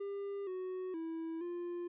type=tone with pitch steps; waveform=triangle; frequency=399.7 / 370.3 / 326.6 / 349.3 Hz; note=G4 / F#4 / E4 / F4; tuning=+34 / +1 / -16 / 0 cents; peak=-36 dBFS; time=0-1.88 s; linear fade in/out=10 ms; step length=470 ms; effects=resampled to 8000 Hz